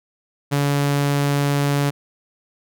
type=tone; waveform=sawtooth; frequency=142.5 Hz; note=C#3; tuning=48 cents sharp; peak=-13 dBFS; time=0.51-1.91 s; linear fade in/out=20 ms; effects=none